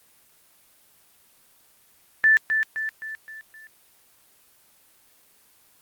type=tone with echo; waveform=sine; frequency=1760 Hz; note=A6; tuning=in tune; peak=-13 dBFS; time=2.24-2.37 s; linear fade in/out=0 ms; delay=260 ms; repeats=5; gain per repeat=-6 dB; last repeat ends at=3.67 s; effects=white hiss -58 dBFS RMS until 5.81 s + Opus 24 kbps